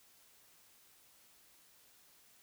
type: silence
effects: white hiss -65 dBFS RMS until 2.42 s